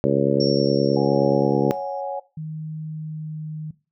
harmonic tone, 69.5 Hz, C#2, 5 cents sharp, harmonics 2 / 3 / 4 / 5 / 6 / 7 / 8, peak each -24 / -24 / -24 / -24 / -24 / -24 / -24 dBFS, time 0.04-1.71 s, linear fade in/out 0 ms
sine tone with exponential decay, 5480 Hz, F8, 34 cents flat, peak -25 dBFS, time 0.4-2.01 s, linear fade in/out 5 ms, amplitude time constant 350 ms
sine chord, C# suspended fourth, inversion none, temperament equal, 554.4 / 740 / 830.6 Hz, C#5 / F#5 / G#5, 0 / 0 / 0 cents, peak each -28 / -31 / -30 dBFS, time 0.96-2.2 s, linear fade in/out 10 ms
sine tone with pitch glide, 156.2 to 154.94 Hz, D#3 to D#3, +7 to -7 cents, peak -28 dBFS, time 2.37-3.71 s, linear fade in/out 5 ms, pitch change -14 cents, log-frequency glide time 2.82-3.42 s
effects noise-tail reverb RT60 0.3 s tail -18 dB re dry

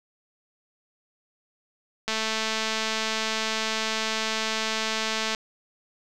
click train, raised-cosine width 0.2 ms, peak -10 dBFS, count 720, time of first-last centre 2.08-5.348 s, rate 220 Hz, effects none

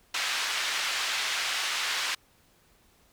pink band-pass noise, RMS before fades -30 dBFS, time 0.14-2.15 s, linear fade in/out 5 ms, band 1600 to 5200 Hz, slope 12 dB/octave, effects pink hiss -63 dBFS RMS until 3.12 s

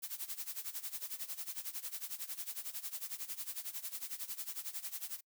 blue noise with tremolo, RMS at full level -40 dBFS, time 0.02-5.21 s, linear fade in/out 20 ms, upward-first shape sine, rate 11 Hz, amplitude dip 85%, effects noise-tail reverb RT60 0.1 s tail -26 dB re dry

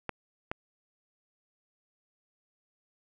clicks, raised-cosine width 0.5 ms, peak -17 dBFS, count 2, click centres 0.093 / 0.515 s, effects none

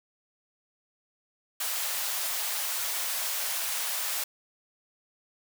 white high-pass noise, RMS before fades -31 dBFS, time 1.6-4.24 s, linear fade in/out 5 ms, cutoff 580 Hz, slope 24 dB/octave, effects none

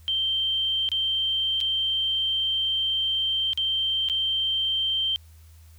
sine tone with dropouts, 3136 Hz, G7, in tune, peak -22 dBFS, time 0.08-5.16 s, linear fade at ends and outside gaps 0 ms, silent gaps 0.889-0.917 / 1.604-1.611 / 3.533-3.575 / 4.087-4.098 s, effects added 80 Hz sine -47 dBFS peak until 5.78 s + white hiss -60 dBFS RMS until 5.78 s

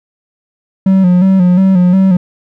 triangle tone with vibrato, 185 Hz, F#3, in tune, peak -3 dBFS, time 0.86-2.17 s, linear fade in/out 5 ms, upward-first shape square, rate 2.8 Hz, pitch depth 56 cents each way, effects none

